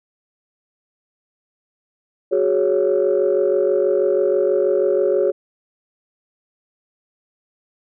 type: chord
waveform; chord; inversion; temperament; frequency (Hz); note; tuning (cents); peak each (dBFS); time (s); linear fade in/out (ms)
sine; F# suspended second; none; just; 370 / 416.2 / 555; F#4 / G#4 / C#5; 0 / +4 / +2; -18; 2.31-5.32; 20
effects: tanh soft clip ceiling -8 dBFS